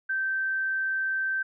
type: tone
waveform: sine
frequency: 1555 Hz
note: G6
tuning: 14 cents flat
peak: -25 dBFS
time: 0.09-1.43 s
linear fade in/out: 10 ms
effects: none